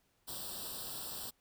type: noise with comb filter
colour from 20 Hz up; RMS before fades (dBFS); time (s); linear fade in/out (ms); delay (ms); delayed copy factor
white; -43; 0.27-1.31; 20; 0.23; +0.95
effects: pink hiss -75 dBFS RMS until 1.4 s